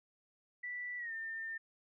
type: tone with pitch glide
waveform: sine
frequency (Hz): 1967 to 1803.7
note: B6 to A6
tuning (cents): -7 to +42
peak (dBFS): -39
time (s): 0.63-1.58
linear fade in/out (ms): 10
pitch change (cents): -151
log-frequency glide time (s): 0.98-1.12
effects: none